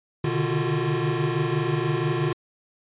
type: tone cluster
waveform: square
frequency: 125.8 / 144.5 / 150.5 / 346.5 / 370.5 Hz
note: B2 / D3 / D3 / F4 / F#4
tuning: +32 / -28 / +43 / -14 / +2 cents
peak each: -30 / -31 / -28 / -28 / -32 dBFS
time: 0.24-2.33 s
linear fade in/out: 5 ms
effects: resampled to 8000 Hz